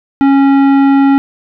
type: tone with tanh clipping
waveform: sine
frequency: 275.3 Hz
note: C#4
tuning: 12 cents flat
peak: -7 dBFS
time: 0.21-1.18 s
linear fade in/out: 0 ms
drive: 14 dB
effects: none